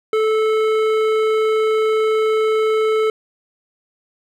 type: tone with hard clipping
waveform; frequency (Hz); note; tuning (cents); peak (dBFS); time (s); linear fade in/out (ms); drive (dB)
sine; 436.4; A4; -14; -16; 0.13-3.1; 2; 12
effects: none